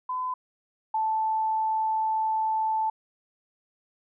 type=tone pair in turn; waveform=sine; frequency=1013 / 877.7 Hz; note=B5 / A5; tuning=+44 / -5 cents; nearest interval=major second; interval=249 cents; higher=first; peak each=-27 / -23 dBFS; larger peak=second; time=0.09-0.34 / 0.94-2.9 s; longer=second; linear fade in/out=5 ms; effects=none